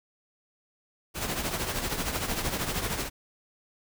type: noise with tremolo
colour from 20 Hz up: pink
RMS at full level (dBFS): -28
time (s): 1.14-3.1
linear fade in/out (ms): 50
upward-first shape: triangle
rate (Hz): 13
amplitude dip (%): 65
effects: none